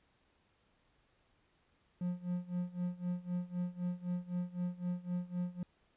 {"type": "tone with tremolo", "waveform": "triangle", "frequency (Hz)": 177.9, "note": "F3", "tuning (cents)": 32, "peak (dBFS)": -30, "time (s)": [2.01, 5.63], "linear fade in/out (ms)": 2, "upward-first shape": "sine", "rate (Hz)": 3.9, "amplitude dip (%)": 90, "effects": ["pink hiss -73 dBFS RMS until 5.96 s", "resampled to 8000 Hz"]}